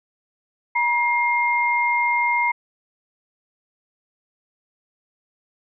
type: tone pair together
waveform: sine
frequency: 955.2 / 2119 Hz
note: A#5 / C7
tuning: +42 / +21 cents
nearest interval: octave + major second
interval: 1379 cents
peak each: -20 dBFS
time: 0.75-2.52 s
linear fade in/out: 10 ms
effects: none